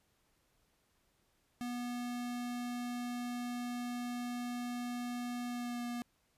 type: tone with pitch glide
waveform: square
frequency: 243.4 to 240.5 Hz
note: B3 to B3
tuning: -25 to -46 cents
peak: -38 dBFS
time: 1.61-6.02 s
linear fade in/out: 0 ms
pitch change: -21 cents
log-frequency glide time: 5.48-5.84 s
effects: pink hiss -75 dBFS RMS until 6.37 s + resampled to 32000 Hz